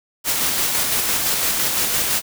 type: noise with tremolo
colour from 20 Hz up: white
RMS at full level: -19 dBFS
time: 0.24-2.22 s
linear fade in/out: 50 ms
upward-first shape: square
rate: 5.9 Hz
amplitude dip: 25%
effects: none